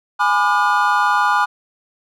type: chord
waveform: triangle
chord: G# diminished seventh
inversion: none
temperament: just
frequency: 830.6 / 996.7 / 1196.1 / 1435.3 Hz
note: G#5 / B5 / D6 / F6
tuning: 0 / +16 / +31 / +47 cents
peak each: -17 dBFS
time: 0.19-1.46 s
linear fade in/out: 20 ms
effects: none